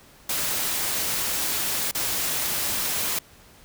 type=noise with dropouts; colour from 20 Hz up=white; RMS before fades=-26 dBFS; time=0.29-3.19 s; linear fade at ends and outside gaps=5 ms; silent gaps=1.913-1.948 s; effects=pink hiss -52 dBFS RMS until 3.64 s